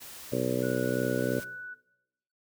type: noise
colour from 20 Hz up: white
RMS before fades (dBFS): -45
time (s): 0-1.45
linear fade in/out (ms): 20
type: harmonic tone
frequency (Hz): 63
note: B1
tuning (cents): +35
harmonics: 2 / 3 / 4 / 5 / 6 / 7 / 8 / 9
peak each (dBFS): -35 / -38 / -33 / -35 / -35 / -34 / -34 / -34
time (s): 0.32-1.4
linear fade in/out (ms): 5
type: tone with pitch glide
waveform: sine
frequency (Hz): 1469 to 1482.6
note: F#6 to F#6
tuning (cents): -13 to +3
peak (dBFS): -38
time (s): 0.62-1.75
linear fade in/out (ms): 20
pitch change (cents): +16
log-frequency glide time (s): 1.17-1.23
effects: noise-tail reverb RT60 0.9 s tail -20 dB re dry